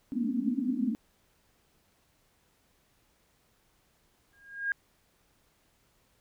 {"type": "band-pass noise", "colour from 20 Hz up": "pink", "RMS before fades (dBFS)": -30, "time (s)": [0.12, 0.95], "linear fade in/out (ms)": 0, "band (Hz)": [220, 280], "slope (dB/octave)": 96}
{"type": "tone with exponential growth", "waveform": "sine", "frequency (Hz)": 1624, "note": "G#6", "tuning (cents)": -39, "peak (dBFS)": -24, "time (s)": [4.33, 4.72], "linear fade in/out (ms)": 1, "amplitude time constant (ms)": 84}
{"effects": ["pink hiss -69 dBFS RMS until 6.2 s"]}